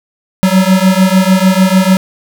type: beating tone pair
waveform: square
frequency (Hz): 185 / 191.7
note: F#3 / G3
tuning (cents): 0 / -38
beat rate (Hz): 6.7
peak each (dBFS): -10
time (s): 0.43-1.97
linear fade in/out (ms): 0
effects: none